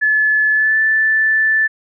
sine tone with pitch glide, 1723 to 1757.2 Hz, A6 to A6, -37 to -3 cents, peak -11 dBFS, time 0.01-1.68 s, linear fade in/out 20 ms, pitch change +34 cents, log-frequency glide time 0.53-0.79 s, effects none

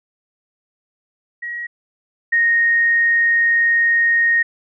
sine tone pair in turn, 1903 / 1860.6 Hz, A#6 / A#6, +35 / -4 cents, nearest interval unison, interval 39 cents, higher first, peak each -24 / -12 dBFS, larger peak second, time 1.42-1.67 / 2.32-4.43 s, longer second, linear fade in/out 10 ms, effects none

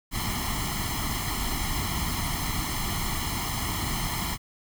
pink noise with comb filter, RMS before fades -29 dBFS, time 0.11-4.38 s, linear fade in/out 50 ms, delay 0.96 ms, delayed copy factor +0.85, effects none

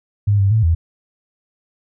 sine tone with pitch steps, 102.4 / 98.5 / 110.6 / 82.6 Hz, G#2 / G2 / A2 / E2, -24 / +9 / +9 / +4 cents, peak -11 dBFS, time 0.27-0.75 s, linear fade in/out 10 ms, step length 120 ms, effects none

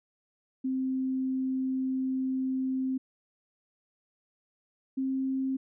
sine tone pair in turn, 261.6 / 265.3 Hz, C4 / C4, 0 / +24 cents, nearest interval unison, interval 24 cents, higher second, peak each -27 dBFS, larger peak neither, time 0.64-2.98 / 4.97-5.57 s, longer first, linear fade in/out 10 ms, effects none

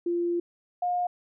sine tone pair in turn, 345.8 / 713.5 Hz, F4 / F5, -17 / +37 cents, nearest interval octave + minor second, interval 1254 cents, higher second, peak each -24 dBFS, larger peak neither, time 0.06-0.4 / 0.82-1.07 s, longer first, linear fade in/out 5 ms, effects none

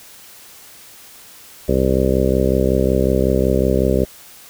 harmonic tone, 65.41 Hz, C2, in tune, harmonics 1 / 2 / 3 / 4 / 5 / 6 / 7 / 8 / 9, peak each -20 / -23 / -21 / -23 / -26 / -20 / -23 / -22 / -24 dBFS, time 1.68-4.05 s, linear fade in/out 10 ms, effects white hiss -42 dBFS RMS until 4.49 s

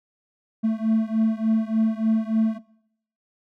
triangle beating tone pair, 220 / 223.4 Hz, A3 / A3, 0 / +27 cents, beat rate 3.4 Hz, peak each -21 dBFS, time 0.63-2.59 s, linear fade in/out 20 ms, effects noise-tail reverb RT60 0.7 s tail -20 dB re dry

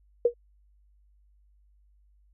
sine tone with exponential decay, 477.5 Hz, A#4, 42 cents sharp, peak -14 dBFS, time 0.25-0.34 s, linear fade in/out 5 ms, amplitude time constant 19 ms, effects added 50 Hz sine -59 dBFS peak until 2.33 s

